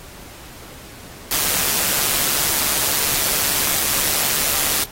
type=noise with amplitude modulation; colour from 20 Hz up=white; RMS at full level=-17 dBFS; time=1.31-4.84 s; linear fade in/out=2 ms; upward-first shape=sine; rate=144 Hz; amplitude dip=55%; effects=pink hiss -40 dBFS RMS until 4.91 s + AAC 48 kbps